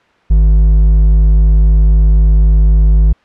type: tone with hard clipping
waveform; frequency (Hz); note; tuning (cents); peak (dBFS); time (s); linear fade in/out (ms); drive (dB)
sine; 51.91; G#1; 0; -6; 0.3-3.13; 10; 5
effects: white hiss -50 dBFS RMS until 3.24 s + low-pass 2000 Hz 12 dB/octave